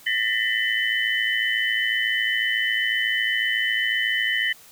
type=tone cluster; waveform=sine; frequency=1792 / 1900 / 2014 / 3013 Hz; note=A6 / A#6 / B6 / F#7; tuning=+31 / +33 / +33 / +31 cents; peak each=-26 dBFS; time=0.06-4.53 s; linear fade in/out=10 ms; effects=white hiss -49 dBFS RMS until 4.71 s